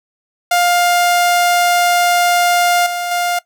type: tone with level steps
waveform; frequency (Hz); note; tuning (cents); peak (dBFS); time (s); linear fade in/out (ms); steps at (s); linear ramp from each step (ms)
sawtooth; 704; F5; +14; -7 / -15 / -11; 0.51-3.39; 5; 2.86 / 3.11; 5
effects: noise-tail reverb RT60 0.1 s tail -19 dB re dry